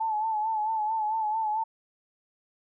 sine tone with vibrato, 870 Hz, A5, 20 cents flat, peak -25 dBFS, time 0-1.64 s, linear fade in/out 10 ms, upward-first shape sine, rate 4.5 Hz, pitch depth 54 cents each way, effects none

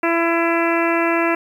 harmonic tone, 335.3 Hz, E4, 30 cents sharp, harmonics 1 / 2 / 3 / 4 / 5 / 6 / 7 / 8, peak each -19 / -22 / -24 / -25 / -26 / -27 / -27 / -28 dBFS, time 0.03-1.35 s, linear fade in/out 5 ms, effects 8-bit

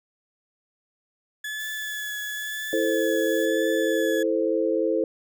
35% pulse tone with vibrato, 1713 Hz, A6, 47 cents flat, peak -28 dBFS, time 1.44-4.23 s, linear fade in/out 5 ms, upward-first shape triangle, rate 1 Hz, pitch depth 22 cents each way
violet noise, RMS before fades -42 dBFS, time 1.59-3.46 s, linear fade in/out 10 ms
sine chord, A minor, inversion second, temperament equal, 329.6 / 440 / 523.3 Hz, E4 / A4 / C5, 0 / 0 / 0 cents, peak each -25 dBFS, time 2.73-5.04 s, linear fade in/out 2 ms
effects none

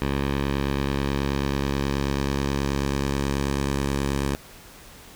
10% pulse tone with low-pass filter sweep, 69.3 Hz, C#2, in tune, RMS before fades -25 dBFS, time 0.02-4.35 s, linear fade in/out 0 ms, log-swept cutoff 3300 to 10000 Hz, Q 1.1, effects pink hiss -46 dBFS RMS until 5.15 s

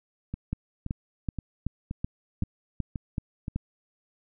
two click trains, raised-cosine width 5 ms, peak -16 / -20 dBFS, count 9 / 7, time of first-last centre 0.53-3.56 / 0.34-3.481 s, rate 2.64 / 1.91 Hz, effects none

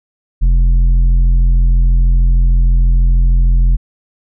sine tone with tanh clipping, 43.17 Hz, F1, 19 cents flat, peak -8 dBFS, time 0.41-3.77 s, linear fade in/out 20 ms, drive 7 dB, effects none

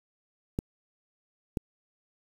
clicks, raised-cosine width 3 ms, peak -15 dBFS, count 2, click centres 0.589 / 1.572 s, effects 7-bit

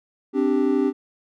triangle chord, C suspended second, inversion none, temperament equal, 261.6 / 293.7 / 392 Hz, C4 / D4 / G4, 0 / 0 / 0 cents, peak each -20 dBFS, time 0.33-0.93 s, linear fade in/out 50 ms, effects none

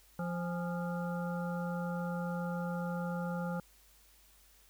harmonic tone with a mistuned harmonic, 174.61 Hz, F3, in tune, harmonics 1 / 3 / 5 / 7 / 8, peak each -35 / -41 / -44 / -49 / -46 dBFS, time 0.19-3.6 s, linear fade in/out 2 ms, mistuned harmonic 5, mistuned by -82 cents, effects added 50 Hz sine -65 dBFS peak until 4.69 s + white hiss -64 dBFS RMS until 4.69 s

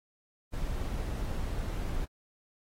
brown noise, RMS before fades -33 dBFS, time 0.52-2.06 s, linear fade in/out 20 ms, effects AAC 48 kbps

